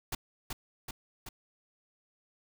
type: noise with echo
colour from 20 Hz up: pink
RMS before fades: -34 dBFS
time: 0.12-0.15 s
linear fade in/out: 5 ms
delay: 380 ms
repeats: 3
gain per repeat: -3 dB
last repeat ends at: 1.29 s
effects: none